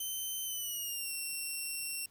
5% pulse tone with pitch glide, 3076 to 2725 Hz, G7 to F7, -33 to -43 cents, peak -28 dBFS, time 0-2.06 s, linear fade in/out 5 ms, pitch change -210 cents, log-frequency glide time 0.45-1.11 s, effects pink hiss -66 dBFS RMS until 2.1 s

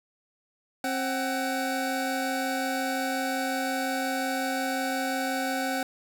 25% pulse tone pair together, 265.9 / 752.1 Hz, C4 / F#5, +28 / +28 cents, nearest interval octave + tritone, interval 1800 cents, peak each -26 dBFS, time 0.84-5.83 s, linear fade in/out 2 ms, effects none

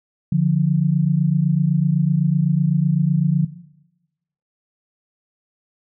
sine tone pair together, 146.68 / 174.61 Hz, D3 / F3, -2 / 0 cents, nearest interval minor third, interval 302 cents, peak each -17 dBFS, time 0.32-3.45 s, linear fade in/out 5 ms, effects noise-tail reverb RT60 1.0 s tail -18 dB re dry

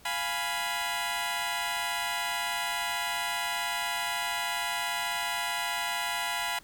15% pulse chord, F diminished, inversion none, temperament equal, 698.5 / 830.6 / 987.8 Hz, F5 / Ab5 / Cb6, 0 / 0 / 0 cents, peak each -29 / -28 / -26 dBFS, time 0.05-6.59 s, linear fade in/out 5 ms, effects pink hiss -56 dBFS RMS until 6.63 s

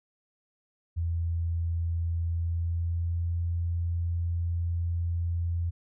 sine tone with pitch glide, 84 to 85.32 Hz, E2 to F2, +33 to -40 cents, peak -26 dBFS, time 0.96-5.71 s, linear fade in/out 20 ms, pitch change +27 cents, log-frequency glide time 2.28-3.38 s, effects none

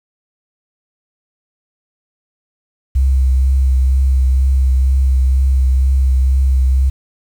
sine tone with vibrato, 65.7 Hz, C2, 8 cents sharp, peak -9 dBFS, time 2.95-6.9 s, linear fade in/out 10 ms, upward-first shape triangle, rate 2.1 Hz, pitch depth 27 cents each way, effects 7-bit

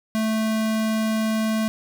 square tone, 219.6 Hz, A3, 3 cents flat, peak -21 dBFS, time 0.15-1.68 s, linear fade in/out 0 ms, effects none

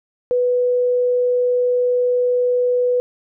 sine tone, 493.9 Hz, B4, in tune, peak -14 dBFS, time 0.31-3 s, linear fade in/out 0 ms, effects none

